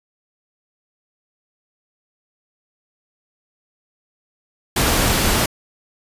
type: noise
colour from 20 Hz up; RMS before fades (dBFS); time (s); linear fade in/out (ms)
pink; -17; 4.76-5.46; 5
effects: resampled to 32000 Hz